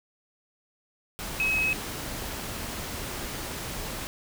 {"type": "tone in noise", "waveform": "sine", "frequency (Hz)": 2558, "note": "D#7", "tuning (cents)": 47, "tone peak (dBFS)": -23, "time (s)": [1.4, 1.73], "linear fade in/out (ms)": 0, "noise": "pink", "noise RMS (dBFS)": -35, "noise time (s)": [1.19, 4.07], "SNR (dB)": 9, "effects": []}